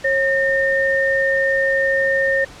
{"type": "tone pair together", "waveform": "sine", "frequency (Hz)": [542, 1823], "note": ["C#5", "A#6"], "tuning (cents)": [-39, -39], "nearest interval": "octave + major sixth", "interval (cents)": 2100, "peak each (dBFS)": [-18, -17], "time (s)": [0.04, 2.45], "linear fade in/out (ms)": 10, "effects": ["pink hiss -40 dBFS RMS until 2.6 s", "low-pass 7000 Hz 12 dB/octave"]}